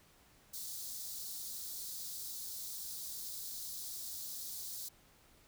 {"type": "high-pass noise", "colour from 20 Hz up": "white", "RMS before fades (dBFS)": -44, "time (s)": [0.53, 4.89], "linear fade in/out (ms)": 10, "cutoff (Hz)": 3800, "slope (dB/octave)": 48, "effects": ["pink hiss -65 dBFS RMS until 5.47 s"]}